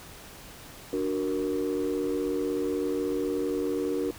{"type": "chord", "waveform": "sine", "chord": "D augmented", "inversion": "none", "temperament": "equal", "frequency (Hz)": [293.7, 370, 466.2], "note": ["D4", "F#4", "A#4"], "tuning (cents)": [0, 0, 0], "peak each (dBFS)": -29, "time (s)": [0.93, 4.11], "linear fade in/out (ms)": 2, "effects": ["tanh soft clip ceiling -21 dBFS", "pink hiss -46 dBFS RMS until 4.18 s"]}